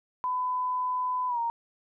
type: tone with pitch glide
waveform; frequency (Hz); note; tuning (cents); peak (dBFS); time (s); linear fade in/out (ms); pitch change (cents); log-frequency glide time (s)
sine; 1004 to 931.4; B5 to A#5; +28 to -2; -26; 0.24-1.5; 0; -130; 1.28-1.39
effects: none